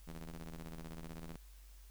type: ring-modulated tone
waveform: sawtooth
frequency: 80.5 Hz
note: E2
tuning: 41 cents flat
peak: -39 dBFS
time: 0.07-1.36 s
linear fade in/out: 0 ms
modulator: 88.4 Hz
effects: added 48 Hz sine -54 dBFS peak until 1.9 s + white hiss -66 dBFS RMS until 1.9 s